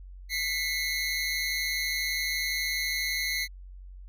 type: tone pair together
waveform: 25% pulse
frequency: 2003 / 2155 Hz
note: B6 / C#7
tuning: +24 / -49 cents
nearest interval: minor second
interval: 127 cents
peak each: -27 dBFS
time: 0.29-3.48 s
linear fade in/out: 50 ms
effects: added 46 Hz sine -42 dBFS peak until 4.08 s